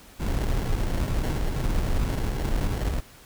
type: noise with sample-and-hold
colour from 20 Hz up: brown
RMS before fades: -25 dBFS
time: 0.19-3.01 s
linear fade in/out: 20 ms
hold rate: 1225 Hz
effects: pink hiss -50 dBFS RMS until 3.25 s